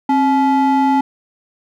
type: ring-modulated tone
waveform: triangle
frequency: 562 Hz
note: C#5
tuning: 24 cents sharp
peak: -6 dBFS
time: 0.09-1.01 s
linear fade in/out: 5 ms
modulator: 295 Hz
effects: none